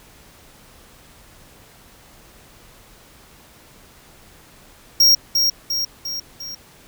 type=tone with echo; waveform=square; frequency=5588 Hz; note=F8; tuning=in tune; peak=-10 dBFS; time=5-5.15 s; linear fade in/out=5 ms; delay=350 ms; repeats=4; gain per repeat=-5 dB; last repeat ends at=6.55 s; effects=pink hiss -48 dBFS RMS until 6.87 s